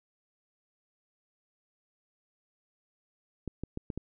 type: clicks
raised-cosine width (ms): 3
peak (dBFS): -22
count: 5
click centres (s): 3.477 / 3.636 / 3.774 / 3.902 / 3.976
effects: none